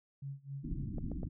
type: tone with tremolo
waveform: sine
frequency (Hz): 138.59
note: C#3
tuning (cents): 0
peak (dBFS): -38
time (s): 0.22-0.87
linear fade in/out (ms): 5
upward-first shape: sine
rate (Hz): 3.8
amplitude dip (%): 95
type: low-pass noise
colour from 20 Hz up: pink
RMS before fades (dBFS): -39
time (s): 0.63-1.29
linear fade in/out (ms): 20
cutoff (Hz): 330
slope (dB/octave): 96
type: clicks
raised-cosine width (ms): 2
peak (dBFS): -29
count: 3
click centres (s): 0.983 / 1.117 / 1.232
effects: none